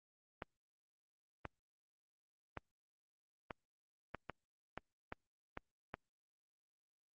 clicks, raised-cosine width 0.5 ms, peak -27 dBFS, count 10, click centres 0.422 / 1.453 / 2.573 / 3.508 / 4.147 / 4.297 / 4.776 / 5.124 / 5.574 / 5.941 s, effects Opus 24 kbps

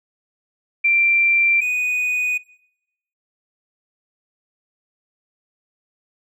sine / triangle tone pair in turn, 2359 / 2482 Hz, D7 / D#7, +7 / -5 cents, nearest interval minor second, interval 88 cents, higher second, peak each -13 / -17 dBFS, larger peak first, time 0.84-1.61 / 1.61-2.38 s, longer neither, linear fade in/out 10 ms, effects noise-tail reverb RT60 0.8 s tail -21 dB re dry

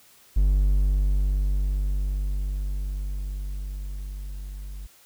triangle tone with level ramp, 48.74 Hz, G1, 9 cents flat, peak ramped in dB -14 to -32 dBFS, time 0.36-4.87 s, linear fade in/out 10 ms, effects white hiss -55 dBFS RMS until 5.05 s

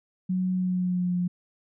sine tone with pitch glide, 184.4 to 178.02 Hz, F#3 to F3, -6 to +33 cents, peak -23 dBFS, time 0.29-1.28 s, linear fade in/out 10 ms, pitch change -61 cents, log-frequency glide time 0.53-1.17 s, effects none

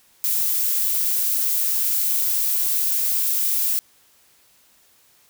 violet noise, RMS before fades -21 dBFS, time 0.24-3.79 s, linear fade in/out 0 ms, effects white hiss -57 dBFS RMS until 5.29 s

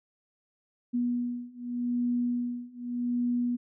sine beating tone pair, 242.4 / 243.24 Hz, B3 / B3, -32 / -26 cents, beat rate 0.84 Hz, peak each -31 / -30 dBFS, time 0.93-3.57 s, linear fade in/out 20 ms, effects none

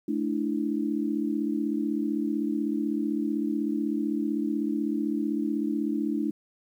sine chord, A suspended fourth, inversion none, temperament equal with one note detuned, 216.8 / 293.7 / 329.6 Hz, A3 / D4 / E4, -25 / 0 / 0 cents, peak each -30 / -28 / -31 dBFS, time 0.08-6.31 s, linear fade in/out 5 ms, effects 10-bit

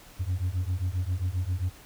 sine beating tone pair, 87.5 / 95 Hz, F2 / F#2, +4 / +46 cents, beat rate 7.5 Hz, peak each -27 dBFS, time 0.19-1.7 s, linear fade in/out 20 ms, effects tanh soft clip ceiling -23 dBFS + pink hiss -51 dBFS RMS until 1.85 s

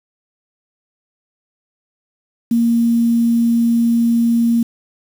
sine tone with quantisation, 233.1 Hz, A#3, in tune, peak -11 dBFS, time 2.51-4.63 s, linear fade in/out 5 ms, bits 6, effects none

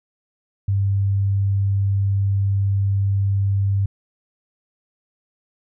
sine tone, 98.8 Hz, G2, 14 cents sharp, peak -16 dBFS, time 0.68-3.86 s, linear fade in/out 5 ms, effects none

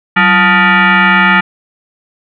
sine tone with frequency modulation, 188.5 Hz, F#3, 32 cents sharp, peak -5 dBFS, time 0.16-1.41 s, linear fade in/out 10 ms, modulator 531 Hz, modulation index 4.1, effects none

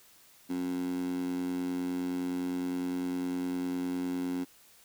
15% pulse tone with high-pass filter, 89.8 Hz, F2, 49 cents sharp, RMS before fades -33 dBFS, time 0.49-4.45 s, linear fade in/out 20 ms, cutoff 250 Hz, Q 5.8, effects white hiss -59 dBFS RMS until 4.84 s

